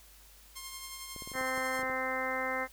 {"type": "tone with tremolo", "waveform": "5% pulse", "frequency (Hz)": 1063, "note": "C6", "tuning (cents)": 27, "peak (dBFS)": -28, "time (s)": [0.55, 1.83], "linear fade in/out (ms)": 20, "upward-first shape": "triangle", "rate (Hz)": 11, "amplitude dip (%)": 40}
{"type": "clicks", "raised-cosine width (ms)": 2, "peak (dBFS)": -33, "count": 10, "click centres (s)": [1.163, 1.222, 1.275, 1.317, 1.354, 1.411, 1.578, 1.793, 1.832, 1.899]}
{"type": "harmonic tone", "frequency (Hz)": 260, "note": "C4", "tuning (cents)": -11, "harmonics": [1, 2, 3, 4, 5, 6, 7, 8], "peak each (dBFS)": [-43, -37, -40, -40, -40, -42, -39, -37], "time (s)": [1.33, 2.68], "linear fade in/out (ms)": 50}
{"effects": ["added 50 Hz sine -58 dBFS peak until 2.72 s", "white hiss -58 dBFS RMS until 2.72 s"]}